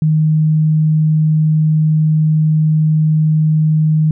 sine tone, 155.56 Hz, D#3, in tune, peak -9 dBFS, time 0.02-4.11 s, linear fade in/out 2 ms, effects none

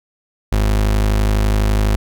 35% pulse tone, 52 Hz, G#1, 3 cents sharp, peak -11 dBFS, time 0.52-1.96 s, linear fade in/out 5 ms, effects none

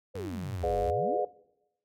sine exponential two-way sweep, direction down then up, 534 to 39.43 to 534 Hz, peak -35 dBFS, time 0.14-1.22 s, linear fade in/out 20 ms, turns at 0.79 s
sawtooth tone with vibrato, 92.6 Hz, F#2, 2 cents sharp, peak -34 dBFS, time 0.15-0.91 s, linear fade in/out 5 ms, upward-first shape square, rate 3.7 Hz, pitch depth 46 cents each way
sine chord, G# diminished seventh, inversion none, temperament just, 415.3 / 498.4 / 598 / 717.6 Hz, G#4 / B4 / D5 / F5, 0 / +16 / +31 / +47 cents, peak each -32 dBFS, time 0.63-1.25 s, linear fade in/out 5 ms
effects noise-tail reverb RT60 0.9 s tail -21 dB re dry

